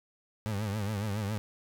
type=tone with vibrato; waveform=30% pulse; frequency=103.83 Hz; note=G#2; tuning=in tune; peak=-28 dBFS; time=0.46-1.38 s; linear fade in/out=0 ms; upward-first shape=triangle; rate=7.2 Hz; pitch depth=130 cents each way; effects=none